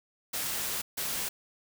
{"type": "noise bursts at uneven times", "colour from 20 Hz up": "white", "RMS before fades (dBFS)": -33, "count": 2, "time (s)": [[0.33, 0.82], [0.97, 1.29]], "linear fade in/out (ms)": 10, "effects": []}